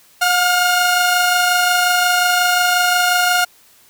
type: tone pair together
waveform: sawtooth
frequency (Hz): 720.3 / 1415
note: F#5 / F6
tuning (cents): -47 / +22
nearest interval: octave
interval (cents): 1169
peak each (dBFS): -12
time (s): 0.21-3.45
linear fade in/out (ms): 10
effects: white hiss -50 dBFS RMS until 3.89 s